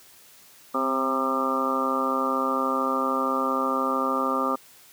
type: harmonic tone with a mistuned harmonic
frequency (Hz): 133.2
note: C3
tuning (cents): +31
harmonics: 2 / 3 / 4 / 5 / 6 / 7 / 8 / 9 / 10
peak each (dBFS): -29 / -34 / -30 / -37 / -36 / -34 / -37 / -25 / -36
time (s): 0.74-4.56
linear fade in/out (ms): 10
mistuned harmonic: 2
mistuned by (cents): -28
effects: white hiss -52 dBFS RMS until 4.92 s + high-pass 80 Hz 12 dB/octave